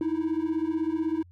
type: beating tone pair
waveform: triangle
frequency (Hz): 312.6 / 328.6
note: D#4 / E4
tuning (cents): +8 / -5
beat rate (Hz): 16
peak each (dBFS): -25 / -25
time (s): 0.01-1.23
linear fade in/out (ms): 2
effects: tanh soft clip ceiling -19 dBFS + added 88 Hz sine -50 dBFS peak until 1.31 s